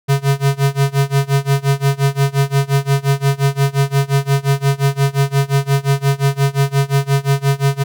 square tone with tremolo, 138.59 Hz, C#3, in tune, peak -10 dBFS, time 0.08-7.84 s, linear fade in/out 20 ms, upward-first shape sine, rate 5.7 Hz, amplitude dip 95%, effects none

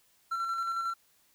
triangle tone with tremolo, 1354 Hz, E6, 46 cents sharp, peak -27 dBFS, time 0.31-0.94 s, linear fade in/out 10 ms, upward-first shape square, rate 11 Hz, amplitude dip 30%, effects white hiss -67 dBFS RMS until 1.34 s

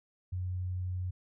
sine tone, 91.2 Hz, F#2, 24 cents flat, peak -32 dBFS, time 0.32-1.11 s, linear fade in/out 10 ms, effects none

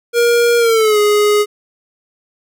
square tone with pitch glide, 473.2 to 416.7 Hz, A#4 to G#4, +26 to +6 cents, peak -10 dBFS, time 0.13-1.46 s, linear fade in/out 50 ms, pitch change -220 cents, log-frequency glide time 0.58-0.99 s, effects none

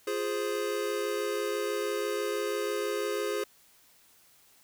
square chord, F minor, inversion none, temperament equal, 349.2 / 415.3 / 523.3 Hz, F4 / Ab4 / C5, 0 / 0 / 0 cents, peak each -37 / -32 / -36 dBFS, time 0.07-3.44 s, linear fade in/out 5 ms, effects white hiss -61 dBFS RMS until 4.63 s

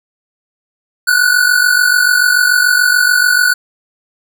square tone pair together, 1453.1 / 1500 Hz, F#6 / F#6, -32 / +23 cents, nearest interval minor second, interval 55 cents, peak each -12 dBFS, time 1.07-3.54 s, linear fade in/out 10 ms, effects none

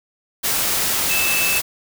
sine tone in noise, 2628 Hz, E7, 6 cents flat, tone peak -20 dBFS, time 1.09-1.6 s, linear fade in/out 20 ms, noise white, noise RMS -20 dBFS, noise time 0.43-1.62 s, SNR -3 dB, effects none

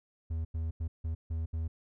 triangle tone bursts at uneven times, 80.9 Hz, E2, 32 cents flat, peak -29 dBFS, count 6, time 0.3-0.45 / 0.54-0.71 / 0.8-0.88 / 1.04-1.15 / 1.3-1.46 / 1.53-1.68 s, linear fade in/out 10 ms, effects none

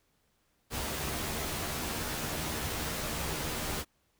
pink noise with comb filter, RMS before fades -35 dBFS, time 0.7-3.85 s, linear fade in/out 50 ms, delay 13 ms, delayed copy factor +0.6, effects pink hiss -73 dBFS RMS until 4.19 s

